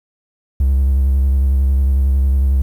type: tone with vibrato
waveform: triangle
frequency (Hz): 67.4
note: C#2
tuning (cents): -48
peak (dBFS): -8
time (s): 0.6-2.62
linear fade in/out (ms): 5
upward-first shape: square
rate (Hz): 11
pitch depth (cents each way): 35
effects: tanh soft clip ceiling -5 dBFS + 8-bit